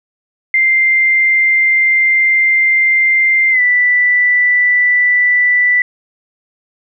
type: tone with pitch glide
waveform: sine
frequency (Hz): 2093 to 1975.5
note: C7 to B6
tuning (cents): 0 to 0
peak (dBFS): -8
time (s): 0.54-5.82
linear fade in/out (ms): 2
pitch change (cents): -100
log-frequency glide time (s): 3.51-3.61
effects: none

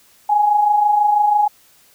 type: tone pair together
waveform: sine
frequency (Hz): 808.9 / 835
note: G#5 / G#5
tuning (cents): -46 / +9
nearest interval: minor second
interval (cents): 55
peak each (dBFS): -21 / -12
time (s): 0.29-1.48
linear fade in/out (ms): 10
effects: white hiss -52 dBFS RMS until 1.94 s

